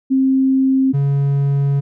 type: tone pair in turn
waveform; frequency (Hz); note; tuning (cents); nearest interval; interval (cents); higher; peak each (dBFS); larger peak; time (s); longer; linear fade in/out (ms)
sine / triangle; 265.3 / 140.17; C4 / C#3; +24 / +20; major seventh; 1104; first; -11; neither; 0.1-0.93 / 0.93-1.81; second; 20
effects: none